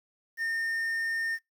triangle tone with quantisation, 1821 Hz, A#6, 41 cents flat, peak -26 dBFS, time 0.37-1.39 s, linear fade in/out 50 ms, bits 9, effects noise-tail reverb RT60 0.2 s tail -26 dB re dry

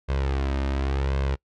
sawtooth tone with flanger, 67.9 Hz, C#2, 35 cents flat, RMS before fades -25 dBFS, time 0.08-1.36 s, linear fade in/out 20 ms, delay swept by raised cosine 1.9 to 3.3 ms, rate 0.9 Hz, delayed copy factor +0.6, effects noise-tail reverb RT60 0.1 s tail -25 dB re dry + low-pass 4000 Hz 12 dB/octave

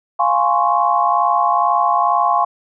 sine chord, Db major seventh, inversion first, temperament equal, 698.5 / 830.6 / 1046.5 / 1108.7 Hz, F5 / Ab5 / C6 / Db6, 0 / 0 / 0 / 0 cents, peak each -18 dBFS, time 0.19-2.45 s, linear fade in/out 10 ms, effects none

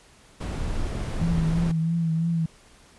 brown noise, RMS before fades -28 dBFS, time 0.4-1.72 s, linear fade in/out 10 ms
sine tone with vibrato, 164.81 Hz, E3, in tune, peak -21 dBFS, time 1.21-2.46 s, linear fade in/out 5 ms, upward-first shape triangle, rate 3 Hz, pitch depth 50 cents each way
effects pink hiss -54 dBFS RMS until 2.98 s + resampled to 24000 Hz

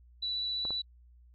sine tone with vibrato, 3951 Hz, B7, in tune, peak -31 dBFS, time 0.22-0.82 s, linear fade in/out 10 ms, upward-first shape sine, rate 15 Hz, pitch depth 9 cents each way
clicks, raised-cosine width 1 ms, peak -28 dBFS, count 2, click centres 0.652 / 0.706 s
effects added 60 Hz sine -55 dBFS peak until 1.34 s + AAC 48 kbps

